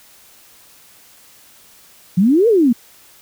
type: exponential two-way sweep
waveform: sine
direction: up then down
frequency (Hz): 170 to 485.3 to 222.9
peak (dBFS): -9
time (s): 2.17-2.73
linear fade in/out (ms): 10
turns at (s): 2.48
effects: white hiss -47 dBFS RMS until 3.21 s